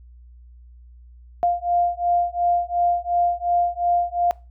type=beating tone pair; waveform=sine; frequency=698.5 / 701.3 Hz; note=F5 / F5; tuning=0 / +7 cents; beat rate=2.8 Hz; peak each=-21 / -21 dBFS; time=1.43-4.31 s; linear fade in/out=0 ms; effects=noise-tail reverb RT60 0.3 s tail -22 dB re dry + added 60 Hz sine -43 dBFS peak until 4.5 s